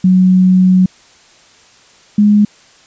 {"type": "tone pair in turn", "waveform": "sine", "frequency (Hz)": [185, 207.7], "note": ["F#3", "G#3"], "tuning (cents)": [0, 0], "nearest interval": "major second", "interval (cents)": 200, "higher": "second", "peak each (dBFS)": -5, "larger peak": "neither", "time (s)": [[0.04, 0.86], [2.18, 2.45]], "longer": "first", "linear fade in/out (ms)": 5, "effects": ["white hiss -45 dBFS RMS until 2.86 s", "resampled to 16000 Hz"]}